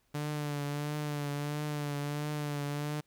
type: tone with vibrato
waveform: sawtooth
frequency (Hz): 146.83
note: D3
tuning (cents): 0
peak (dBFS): -29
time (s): 0.14-3.01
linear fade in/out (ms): 10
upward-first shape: triangle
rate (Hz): 1.5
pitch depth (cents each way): 42
effects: pink hiss -73 dBFS RMS until 3.06 s